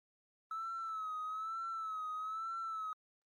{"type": "tone with vibrato", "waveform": "triangle", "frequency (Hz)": 1300, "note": "E6", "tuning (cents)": -24, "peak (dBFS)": -35, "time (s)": [0.51, 2.93], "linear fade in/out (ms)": 2, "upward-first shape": "sine", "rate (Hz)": 1.1, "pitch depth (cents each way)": 63, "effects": ["tanh soft clip ceiling -35 dBFS", "Opus 32 kbps"]}